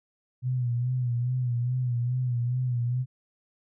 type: tone with vibrato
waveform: sine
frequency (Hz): 123.47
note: B2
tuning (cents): 0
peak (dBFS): -24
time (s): 0.42-3.06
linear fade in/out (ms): 50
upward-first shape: sine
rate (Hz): 2.4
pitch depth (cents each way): 61
effects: none